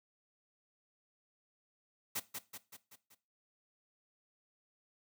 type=noise with echo; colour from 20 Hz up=white; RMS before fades=-37 dBFS; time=2.15-2.2 s; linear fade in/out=10 ms; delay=190 ms; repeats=5; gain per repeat=-5 dB; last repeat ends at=3.15 s; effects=noise-tail reverb RT60 0.3 s tail -17 dB re dry + high-pass 100 Hz 12 dB/octave